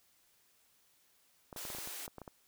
clicks, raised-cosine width 1 ms, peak -32 dBFS, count 11, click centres 1.528 / 1.562 / 1.652 / 1.702 / 1.749 / 1.785 / 1.874 / 2.079 / 2.183 / 2.217 / 2.278 s
white high-pass noise, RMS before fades -44 dBFS, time 1.56-2.07 s, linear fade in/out 10 ms, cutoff 290 Hz, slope 96 dB/octave
effects white hiss -70 dBFS RMS until 2.47 s

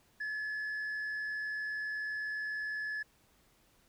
sine tone with frequency modulation, 1714 Hz, A6, 46 cents flat, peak -32 dBFS, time 0.2-3.03 s, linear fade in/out 10 ms, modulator 79.8 Hz, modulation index 0.34, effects tanh soft clip ceiling -34 dBFS + pink hiss -68 dBFS RMS until 3.88 s

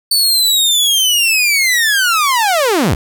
sawtooth linear sweep, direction down, 4528 to 54.1 Hz, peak -7 dBFS, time 0.11-2.95 s, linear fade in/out 5 ms, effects 7-bit

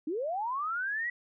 sine linear sweep, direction up, 284.8 to 1967 Hz, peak -30 dBFS, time 0.07-1.1 s, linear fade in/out 5 ms, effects none

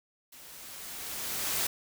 white noise with level ramp, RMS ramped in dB -51 to -29 dBFS, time 0.32-1.67 s, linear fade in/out 5 ms, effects none

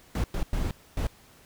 brown noise bursts at uneven times, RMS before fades -27 dBFS, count 4, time 0.15-0.24 / 0.34-0.43 / 0.53-0.71 / 0.97-1.07 s, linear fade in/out 2 ms, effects pink hiss -56 dBFS RMS until 1.45 s

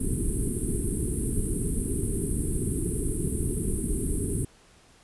pink band-stop noise, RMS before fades -27 dBFS, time 0-4.45 s, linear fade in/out 5 ms, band 430 to 8500 Hz, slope 96 dB/octave, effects pink hiss -57 dBFS RMS until 5.03 s + resampled to 24000 Hz

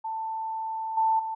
sine tone with level steps, 888 Hz, A5, 16 cents sharp, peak -29 / -20 / -29 dBFS, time 0.04-1.35 s, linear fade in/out 10 ms, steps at 0.97 / 1.19 s, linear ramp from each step 5 ms, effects none

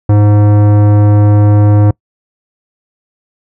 sine tone with tanh clipping, 103.83 Hz, G#2, in tune, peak -6 dBFS, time 0.09-1.91 s, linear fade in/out 5 ms, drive 17 dB, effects noise-tail reverb RT60 0.1 s tail -25 dB re dry

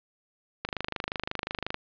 click train, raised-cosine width 0.3 ms, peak -14 dBFS, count 29, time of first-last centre 0.65-1.744 s, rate 25.6 Hz, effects resampled to 11025 Hz + 9-bit

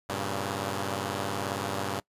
5% pulse chord, G diminished, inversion none, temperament equal with one note detuned, 98 / 116.88 / 138.59 Hz, G2 / Bb2 / Db3, 0 / +5 / 0 cents, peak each -21 / -25 / -25 dBFS, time 0.09-2 s, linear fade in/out 5 ms, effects noise-tail reverb RT60 0.1 s tail -23 dB re dry + resampled to 32000 Hz

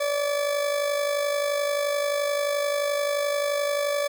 40% pulse tone with amplitude modulation, 577 Hz, D5, 31 cents flat, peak -20 dBFS, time 0-4.08 s, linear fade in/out 10 ms, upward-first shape sine, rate 51.5 Hz, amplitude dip 50%, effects none

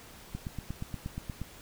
click train, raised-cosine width 5 ms, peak -23 dBFS, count 10, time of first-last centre 0.35-1.416 s, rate 8.44 Hz, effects pink hiss -51 dBFS RMS until 1.61 s

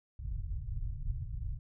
pink low-pass noise, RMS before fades -37 dBFS, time 0.19-1.59 s, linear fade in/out 5 ms, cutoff 130 Hz, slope 48 dB/octave, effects none

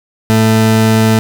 40% pulse tone pair together, 110.55 / 221.1 Hz, A2 / A3, +9 / +9 cents, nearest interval octave, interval 1200 cents, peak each -10 dBFS, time 0.3-1.19 s, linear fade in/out 0 ms, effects none

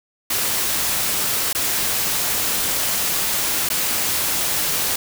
white noise with dropouts, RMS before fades -21 dBFS, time 0.3-4.96 s, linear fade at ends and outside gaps 5 ms, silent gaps 1.53-1.549 / 3.69-3.7 s, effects none

